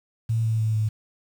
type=tone with pitch steps; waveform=sine; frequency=113.2 / 111.58 / 109.98 / 108.4 Hz; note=A2 / A2 / A2 / A2; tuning=+50 / +25 / 0 / -25 cents; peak=-20 dBFS; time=0.29-0.89 s; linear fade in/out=10 ms; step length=150 ms; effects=8-bit